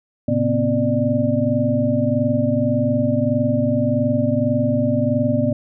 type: tone cluster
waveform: sine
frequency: 110.7 / 133.4 / 242.6 / 264.3 / 594 Hz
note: A2 / C3 / B3 / C4 / D5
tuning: +11 / +34 / -31 / +18 / +20 cents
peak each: -23 / -25 / -20 / -23 / -21 dBFS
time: 0.28-5.53 s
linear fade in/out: 5 ms
effects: none